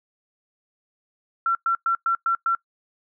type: tone bursts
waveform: sine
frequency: 1357 Hz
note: E6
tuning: 50 cents sharp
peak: -18 dBFS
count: 6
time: 1.46-2.55 s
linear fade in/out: 2 ms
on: 90 ms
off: 110 ms
effects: noise-tail reverb RT60 0.1 s tail -21 dB re dry